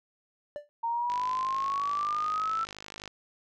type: tone with exponential decay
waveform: triangle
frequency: 587.3 Hz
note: D5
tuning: in tune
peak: -29 dBFS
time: 0.56-0.69 s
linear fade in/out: 0 ms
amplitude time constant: 28 ms
type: exponential sweep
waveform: sine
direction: up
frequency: 920 to 1337 Hz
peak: -27 dBFS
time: 0.83-2.65 s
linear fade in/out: 10 ms
type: click train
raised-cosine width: 0.2 ms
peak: -24 dBFS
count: 103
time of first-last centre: 1.1-3.077 s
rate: 51.6 Hz
effects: none